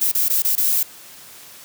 violet noise with dropouts, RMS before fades -18 dBFS, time 0.01-0.83 s, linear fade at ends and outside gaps 5 ms, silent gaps 0.116-0.149 / 0.284-0.298 / 0.422-0.447 / 0.554-0.577 s, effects white hiss -42 dBFS RMS until 1.64 s + high-pass 80 Hz 12 dB/octave

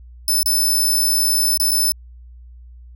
10% pulse tone with dropouts, 5274 Hz, E8, in tune, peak -9 dBFS, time 0.28-1.92 s, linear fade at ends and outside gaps 1 ms, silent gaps 0.43-0.459 / 1.574-1.599 / 1.71-1.716 s, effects added 60 Hz sine -38 dBFS peak until 2.95 s

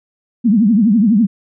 sine tone with vibrato, 216.1 Hz, A3, 31 cents flat, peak -8 dBFS, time 0.44-1.27 s, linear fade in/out 20 ms, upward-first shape triangle, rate 12 Hz, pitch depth 250 cents each way, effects none

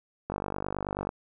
click train, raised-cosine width 1 ms, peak -17 dBFS, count 40, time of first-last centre 0.3-1.091 s, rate 49.3 Hz, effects none

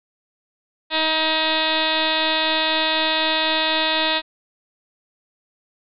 sine tone with frequency modulation, 2217 Hz, C#7, in tune, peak -17 dBFS, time 0.9-4.22 s, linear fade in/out 50 ms, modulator 317 Hz, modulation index 5.8, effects none

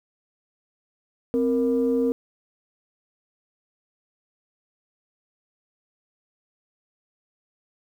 sine tone pair together, 260.6 / 466.2 Hz, C4 / A#4, -7 / 0 cents, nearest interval minor seventh, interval 1007 cents, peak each -21 dBFS, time 1.34-2.12 s, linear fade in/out 0 ms, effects tanh soft clip ceiling -13 dBFS + 9-bit

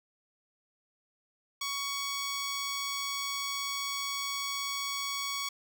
10% pulse tone, 1119 Hz, C#6, 16 cents sharp, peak -24 dBFS, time 1.61-5.49 s, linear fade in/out 5 ms, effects none

